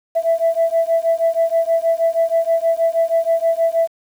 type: beating tone pair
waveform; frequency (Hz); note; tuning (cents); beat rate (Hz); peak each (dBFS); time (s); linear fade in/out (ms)
sine; 659.3 / 665.6; E5 / E5; 0 / +17; 6.3; -16; 0.15-3.88; 20
effects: tanh soft clip ceiling -8 dBFS + 7-bit